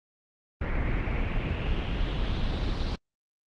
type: noise with low-pass filter sweep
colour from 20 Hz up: brown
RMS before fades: -28 dBFS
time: 0.61-2.96 s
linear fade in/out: 5 ms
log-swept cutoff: 2000 to 4300 Hz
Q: 3.6
effects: Opus 24 kbps